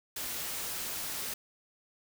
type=noise; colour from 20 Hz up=white; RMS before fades=-37 dBFS; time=0.16-1.34 s; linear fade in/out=5 ms; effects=none